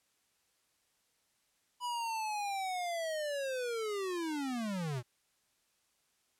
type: linear sweep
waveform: square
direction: down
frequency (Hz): 987.8 to 115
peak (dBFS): -35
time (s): 1.8-5.03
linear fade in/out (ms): 50
effects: white hiss -75 dBFS RMS until 6.39 s + low-pass 11000 Hz 12 dB/octave